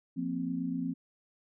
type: chord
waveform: sine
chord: F suspended fourth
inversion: none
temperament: equal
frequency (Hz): 174.61 / 233.1 / 261.6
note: F3 / Bb3 / C4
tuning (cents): 0 / 0 / 0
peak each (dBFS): -36 / -38 / -33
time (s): 0.16-0.94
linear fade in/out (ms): 20
effects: none